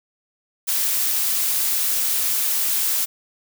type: noise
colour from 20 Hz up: blue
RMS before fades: -21 dBFS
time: 0.67-3.06 s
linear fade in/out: 20 ms
effects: none